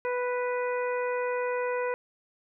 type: harmonic tone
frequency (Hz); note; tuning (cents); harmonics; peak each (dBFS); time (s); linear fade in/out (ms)
493.9; B4; 0; 1 / 2 / 3 / 4 / 5; -28 / -34 / -38 / -40 / -42; 0.05-1.94; 0
effects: none